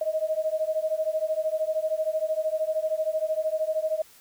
sine beating tone pair, 622.3 / 635.3 Hz, D#5 / D#5, 0 / +36 cents, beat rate 13 Hz, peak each -27 dBFS, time 0.01-4.02 s, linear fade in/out 5 ms, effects white hiss -54 dBFS RMS until 4.2 s

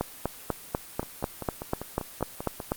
two click trains, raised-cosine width 1 ms, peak -19 / -11 dBFS, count 9 / 12, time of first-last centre 1.03-2.602 / 0.01-2.719 s, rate 5.09 / 4.06 Hz, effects white hiss -45 dBFS RMS until 2.76 s + Opus 24 kbps

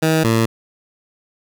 15% pulse tone pair in turn, 159.3 / 113.33 Hz, D#3 / A#2, +41 / -48 cents, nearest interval tritone, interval 589 cents, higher first, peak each -7 dBFS, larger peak neither, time 0.02-0.24 / 0.24-0.46 s, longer neither, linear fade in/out 10 ms, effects none

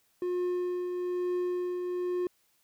triangle tone with tremolo, 358.2 Hz, F4, 44 cents sharp, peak -25 dBFS, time 0.22-2.27 s, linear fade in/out 2 ms, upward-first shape triangle, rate 1.1 Hz, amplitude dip 40%, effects white hiss -70 dBFS RMS until 2.63 s

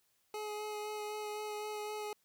25% pulse tone with vibrato, 422.5 Hz, G#4, 30 cents sharp, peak -35 dBFS, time 0.34-2.13 s, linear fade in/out 2 ms, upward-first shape sine, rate 3.9 Hz, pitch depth 12 cents each way, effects white hiss -75 dBFS RMS until 2.24 s

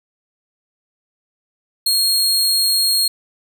sawtooth tone, 4263 Hz, C8, 32 cents sharp, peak -11 dBFS, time 1.86-3.08 s, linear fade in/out 5 ms, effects none

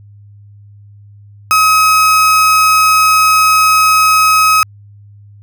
35% pulse tone, 1272 Hz, D#6, 38 cents sharp, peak -5 dBFS, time 1.51-4.63 s, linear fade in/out 0 ms, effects added 102 Hz sine -36 dBFS peak until 5.42 s

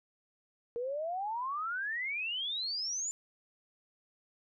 sine exponential sweep, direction up, 463.2 to 7200 Hz, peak -33 dBFS, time 0.76-3.11 s, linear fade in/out 0 ms, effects none

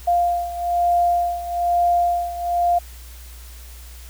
sine beating tone pair, 698.5 / 699.6 Hz, F5 / F5, 0 / +3 cents, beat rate 1.1 Hz, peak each -18 / -22 dBFS, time 0.07-2.79 s, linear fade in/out 10 ms, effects added 60 Hz sine -37 dBFS peak until 4.09 s + white hiss -45 dBFS RMS until 4.09 s

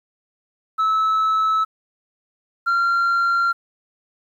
sine tone pair in turn, 1302 / 1379.4 Hz, E6 / F6, -22 / -22 cents, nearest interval minor second, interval 100 cents, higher second, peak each -13 dBFS, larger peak neither, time 0.78-1.65 / 2.66-3.53 s, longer neither, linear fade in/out 20 ms, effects tanh soft clip ceiling -15 dBFS + 9-bit

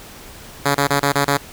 5% pulse tone bursts, 141.4 Hz, C#3, 35 cents sharp, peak -3 dBFS, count 6, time 0.65-1.375 s, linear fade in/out 10 ms, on 100 ms, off 25 ms, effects pink hiss -39 dBFS RMS until 1.52 s

